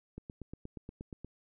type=click train; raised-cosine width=3 ms; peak=-30 dBFS; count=10; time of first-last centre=0.18-1.246 s; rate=8.44 Hz; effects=none